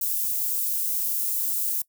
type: high-pass noise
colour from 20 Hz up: white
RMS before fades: -26 dBFS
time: 0.01-1.82 s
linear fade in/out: 5 ms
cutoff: 12000 Hz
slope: 12 dB/octave
effects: noise-tail reverb RT60 0.1 s tail -21 dB re dry